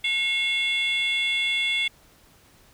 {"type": "tone cluster", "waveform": "sine", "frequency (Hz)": [2167, 2738, 3438], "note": ["C#7", "F7", "A7"], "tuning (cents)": [-40, -35, -41], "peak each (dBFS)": [-23, -29, -24], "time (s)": [0.04, 1.88], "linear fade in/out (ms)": 5, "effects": ["tanh soft clip ceiling -17 dBFS", "pink hiss -56 dBFS RMS until 2.73 s"]}